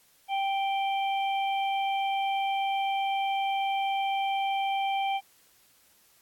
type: harmonic tone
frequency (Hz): 784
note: G5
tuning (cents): 0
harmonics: 1 / 3 / 4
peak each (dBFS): -26 / -36 / -38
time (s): 0.28-5.21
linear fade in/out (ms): 50
effects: white hiss -62 dBFS RMS until 6.21 s + AAC 64 kbps